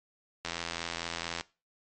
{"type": "click train", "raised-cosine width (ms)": 0.2, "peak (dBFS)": -16, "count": 82, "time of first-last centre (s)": [0.45, 1.41], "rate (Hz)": 84.4, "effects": ["noise-tail reverb RT60 0.3 s tail -20 dB re dry", "MP3 48 kbps"]}